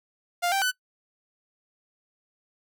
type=tone with pitch steps; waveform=sawtooth; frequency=701 / 782 / 1499 Hz; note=F5 / G5 / F#6; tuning=+6 / -4 / +22 cents; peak=-19 dBFS; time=0.42-0.717 s; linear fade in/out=20 ms; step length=99 ms; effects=noise-tail reverb RT60 0.1 s tail -23 dB re dry